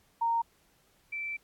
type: tone pair in turn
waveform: sine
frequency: 925 / 2331 Hz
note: A#5 / D7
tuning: -14 / -14 cents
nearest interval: octave + major third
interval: 1600 cents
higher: second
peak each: -25 / -33 dBFS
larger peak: first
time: 0.21-0.42 / 1.12-1.37 s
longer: second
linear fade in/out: 10 ms
effects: pink hiss -67 dBFS RMS until 1.43 s + AAC 64 kbps